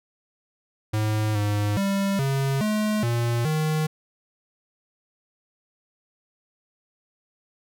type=tone with pitch steps; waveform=square; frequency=107.6 / 103.6 / 197.1 / 136.4 / 213.1 / 118.2 / 155.5 Hz; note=A2 / G#2 / G3 / C#3 / G#3 / A#2 / D#3; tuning=-38 / -4 / +10 / -28 / +45 / +24 / -1 cents; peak=-22 dBFS; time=0.93-3.87 s; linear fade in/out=10 ms; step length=420 ms; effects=none